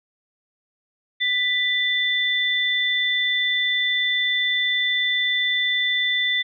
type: tone pair together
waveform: sine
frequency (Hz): 1983 / 3533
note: B6 / A7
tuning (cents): +7 / +6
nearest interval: minor seventh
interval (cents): 999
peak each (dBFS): -21 / -22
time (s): 1.2-6.43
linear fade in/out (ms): 20
effects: none